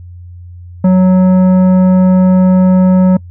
sine tone with tanh clipping, 185 Hz, F#3, in tune, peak -6 dBFS, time 0.84-3.17 s, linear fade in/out 5 ms, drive 11 dB, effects noise-tail reverb RT60 0.1 s tail -26 dB re dry + added 88 Hz sine -28 dBFS peak until 3.3 s

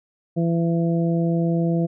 harmonic tone, 167.8 Hz, E3, 31 cents sharp, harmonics 1 / 2 / 3 / 4, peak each -19 / -25 / -29 / -31 dBFS, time 0.36-1.87 s, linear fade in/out 20 ms, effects none

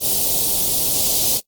white band-stop noise, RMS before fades -18 dBFS, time 0-1.41 s, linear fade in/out 50 ms, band 750 to 3400 Hz, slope 24 dB/octave, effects noise-tail reverb RT60 0.1 s tail -20 dB re dry + Opus 24 kbps

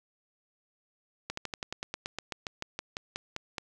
slowing click train, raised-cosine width 0.2 ms, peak -17 dBFS, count 18, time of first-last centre 1.3-3.582 s, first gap 74 ms, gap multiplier 1.07, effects none

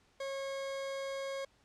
40% pulse tone, 545 Hz, C#5, 29 cents flat, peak -36 dBFS, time 0.2-1.45 s, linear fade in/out 5 ms, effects pink hiss -69 dBFS RMS until 1.64 s + low-pass 7000 Hz 12 dB/octave

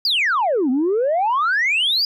sine exponential two-way sweep, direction down then up, 4978 to 244.9 to 4978 Hz, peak -14 dBFS, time 0.05-2.05 s, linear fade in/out 2 ms, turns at 0.7 s, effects tanh soft clip ceiling -13 dBFS

